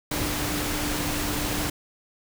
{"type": "tone in noise", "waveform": "sine", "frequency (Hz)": 297.2, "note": "D4", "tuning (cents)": 21, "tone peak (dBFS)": -32, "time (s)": [0.11, 1.7], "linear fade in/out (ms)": 5, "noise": "pink", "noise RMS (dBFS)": -28, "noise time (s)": [0.11, 1.7], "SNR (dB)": -7, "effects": []}